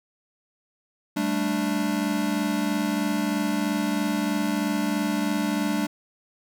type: chord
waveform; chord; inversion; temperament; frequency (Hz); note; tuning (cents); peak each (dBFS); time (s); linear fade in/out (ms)
square; G suspended second; none; equal with one note detuned; 196 / 219.1 / 293.7; G3 / A3 / D4; 0 / -7 / 0; -29 / -29 / -27; 1.16-5.87; 10
effects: none